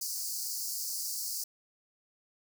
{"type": "high-pass noise", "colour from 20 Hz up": "pink", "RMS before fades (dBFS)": -36, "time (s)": [0.01, 1.44], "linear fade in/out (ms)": 5, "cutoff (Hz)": 4500, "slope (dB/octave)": 96, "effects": []}